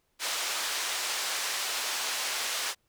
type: band-pass noise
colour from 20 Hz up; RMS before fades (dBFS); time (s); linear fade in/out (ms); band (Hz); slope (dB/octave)
white; -32; 0.19-2.75; 50; 620 to 6500; 12
effects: pink hiss -74 dBFS RMS until 2.88 s